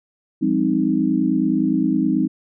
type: chord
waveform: sine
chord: F minor seventh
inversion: none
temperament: equal with one note detuned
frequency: 174.61 / 203 / 261.6 / 311.1 Hz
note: F3 / Ab3 / C4 / Eb4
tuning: 0 / -39 / 0 / 0 cents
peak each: -25 / -22 / -20 / -20 dBFS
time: 0.41-2.28 s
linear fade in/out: 20 ms
effects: none